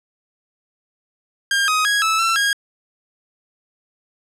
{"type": "tone with pitch steps", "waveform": "sawtooth", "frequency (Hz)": [1607, 1256, 1654, 1308, 1343, 1634], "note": ["G6", "D#6", "G#6", "E6", "E6", "G#6"], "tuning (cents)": [43, 16, -8, -14, 32, -29], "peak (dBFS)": -12, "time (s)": [1.51, 2.53], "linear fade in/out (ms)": 2, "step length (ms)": 170, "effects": ["low-pass 10000 Hz 12 dB/octave"]}